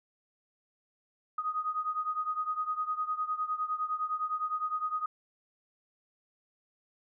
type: beating tone pair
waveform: sine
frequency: 1244.5 / 1254.3 Hz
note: D#6 / D#6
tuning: 0 / +14 cents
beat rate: 9.8 Hz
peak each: -32 / -35 dBFS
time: 1.38-5.06 s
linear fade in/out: 5 ms
effects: none